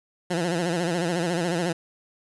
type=tone with vibrato; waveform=15% pulse; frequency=172.2 Hz; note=F3; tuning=24 cents flat; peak=-17 dBFS; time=0.3-1.73 s; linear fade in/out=10 ms; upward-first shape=sine; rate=14 Hz; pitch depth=98 cents each way; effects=resampled to 24000 Hz + 9-bit